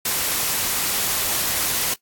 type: noise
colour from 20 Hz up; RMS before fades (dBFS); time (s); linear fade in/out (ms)
white; -22; 0.05-1.94; 5
effects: noise-tail reverb RT60 0.1 s tail -17 dB re dry + AAC 64 kbps